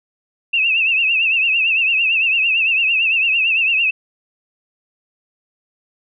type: tone with vibrato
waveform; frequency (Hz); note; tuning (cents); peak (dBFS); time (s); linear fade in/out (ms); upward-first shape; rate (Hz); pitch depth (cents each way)
sine; 2656; E7; +12; -13; 0.53-3.91; 10; triangle; 8.9; 110
effects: none